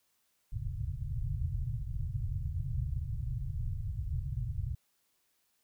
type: low-pass noise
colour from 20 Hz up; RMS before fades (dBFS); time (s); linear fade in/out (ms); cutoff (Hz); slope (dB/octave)
white; -35; 0.52-4.75; 5; 140; 96
effects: white hiss -75 dBFS RMS until 5.63 s